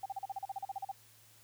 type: tone bursts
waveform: sine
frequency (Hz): 784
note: G5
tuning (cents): 0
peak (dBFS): -35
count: 14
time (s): 0.03-0.916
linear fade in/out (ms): 5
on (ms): 28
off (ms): 38
effects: added 109 Hz sine -67 dBFS peak until 1.43 s + white hiss -62 dBFS RMS until 1.43 s